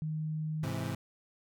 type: tone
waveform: sine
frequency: 155.56 Hz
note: D#3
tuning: in tune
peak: -32 dBFS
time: 0.02-0.68 s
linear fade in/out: 0 ms
type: chord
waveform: 30% pulse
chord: Ab augmented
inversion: none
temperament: equal with one note detuned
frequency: 104.91 / 130.81 / 164.81 Hz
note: Ab2 / C3 / E3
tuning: +18 / 0 / 0 cents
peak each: -35 / -35 / -36 dBFS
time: 0.63-0.95 s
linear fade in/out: 5 ms
effects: none